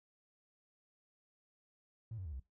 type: tone with pitch steps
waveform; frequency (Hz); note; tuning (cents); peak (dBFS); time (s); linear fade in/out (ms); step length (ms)
triangle; 112.4 / 93.43 / 77.66 / 64.56; A2 / F#2 / D#2 / C2; +37 / +17 / -3 / -23; -38; 2.11-2.398; 5; 72
effects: noise-tail reverb RT60 0.2 s tail -22 dB re dry + tanh soft clip ceiling -38 dBFS